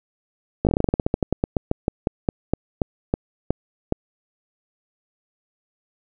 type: slowing click train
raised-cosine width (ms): 2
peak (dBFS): -5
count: 26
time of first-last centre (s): 0.65-3.924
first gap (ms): 18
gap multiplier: 1.14
effects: none